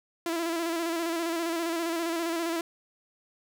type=tone with vibrato; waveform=sawtooth; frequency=334.3 Hz; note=E4; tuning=24 cents sharp; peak=-24 dBFS; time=0.26-2.61 s; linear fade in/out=2 ms; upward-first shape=square; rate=15 Hz; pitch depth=38 cents each way; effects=none